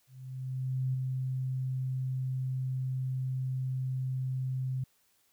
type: tone with ADSR envelope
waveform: sine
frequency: 130 Hz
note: C3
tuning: 11 cents flat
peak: -27 dBFS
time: 0.07-4.84 s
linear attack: 870 ms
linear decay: 9 ms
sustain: -3 dB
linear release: 5 ms
effects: white hiss -70 dBFS RMS until 5.32 s